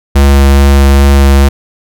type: tone with vibrato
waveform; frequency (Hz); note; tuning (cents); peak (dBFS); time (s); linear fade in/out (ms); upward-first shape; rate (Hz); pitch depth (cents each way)
square; 69.3; C#2; 0; -3; 0.15-1.49; 10; sine; 2.4; 11
effects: none